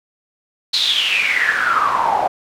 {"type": "noise with band-pass filter sweep", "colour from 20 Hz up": "pink", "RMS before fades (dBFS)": -17, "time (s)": [0.73, 2.28], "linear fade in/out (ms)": 10, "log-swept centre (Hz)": [4200, 720], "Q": 9.9, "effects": []}